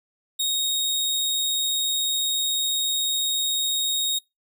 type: tone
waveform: sawtooth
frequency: 3746 Hz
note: A#7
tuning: 8 cents sharp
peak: -19 dBFS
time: 0.39-4.19 s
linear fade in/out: 10 ms
effects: noise-tail reverb RT60 0.2 s tail -24 dB re dry